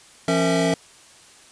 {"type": "tone cluster", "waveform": "square", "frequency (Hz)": [171.4, 273.9, 456.9, 657], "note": ["F3", "C#4", "A#4", "E5"], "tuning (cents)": [-32, -21, -35, -6], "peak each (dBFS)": [-24, -24, -25, -24], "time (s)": [0.28, 0.74], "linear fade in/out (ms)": 2, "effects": ["white hiss -49 dBFS RMS until 1.51 s", "resampled to 22050 Hz"]}